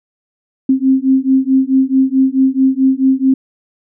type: beating tone pair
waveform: sine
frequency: 262.6 / 267.2 Hz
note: C4 / C4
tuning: +6 / +36 cents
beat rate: 4.6 Hz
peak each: -12 dBFS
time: 0.69-3.34 s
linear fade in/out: 5 ms
effects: none